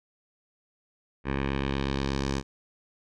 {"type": "tone with low-pass filter sweep", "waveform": "10% pulse", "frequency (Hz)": 68.3, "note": "C#2", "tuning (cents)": -25, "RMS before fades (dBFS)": -29, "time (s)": [1.24, 2.43], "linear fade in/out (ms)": 50, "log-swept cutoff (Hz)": [2100, 6400], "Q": 1.6, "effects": []}